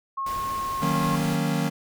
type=tone with pitch glide; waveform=sine; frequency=1084 to 1077.8 Hz; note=C#6 to C#6; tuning=-39 to -49 cents; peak=-26 dBFS; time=0.17-1.16 s; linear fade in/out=10 ms; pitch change=-10 cents; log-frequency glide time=0.44-0.84 s
type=noise; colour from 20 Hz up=pink; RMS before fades=-38 dBFS; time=0.26-1.36 s; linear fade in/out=5 ms
type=chord; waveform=square; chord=D# minor seventh; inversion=none; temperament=equal with one note detuned; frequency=155.56 / 185 / 231.6 / 277.2 Hz; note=D#3 / F#3 / A#3 / C#4; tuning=0 / 0 / -11 / 0 cents; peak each=-27 / -29 / -30 / -31 dBFS; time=0.81-1.7 s; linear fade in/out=20 ms
effects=none